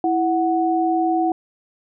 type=tone pair together; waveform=sine; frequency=329.6 / 739.9 Hz; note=E4 / F#5; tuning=0 / 0 cents; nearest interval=octave + major second; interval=1400 cents; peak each=-19 dBFS; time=0.04-1.32 s; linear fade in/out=2 ms; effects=none